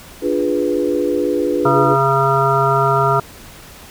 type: chord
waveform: sine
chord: D diminished seventh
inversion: none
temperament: equal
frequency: 293.7 / 349.2 / 415.3 / 493.9 Hz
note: D4 / F4 / Ab4 / Cb5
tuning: 0 / 0 / 0 / 0 cents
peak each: -20 / -20 / -21 / -20 dBFS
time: 0.21-1.97 s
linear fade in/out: 50 ms
type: harmonic tone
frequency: 136.2 Hz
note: C#3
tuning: 30 cents flat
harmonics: 1 / 3 / 5 / 7 / 9 / 10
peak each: -19 / -19 / -19 / -19 / -19 / -19 dBFS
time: 1.65-3.2 s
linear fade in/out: 5 ms
effects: pink hiss -39 dBFS RMS until 3.9 s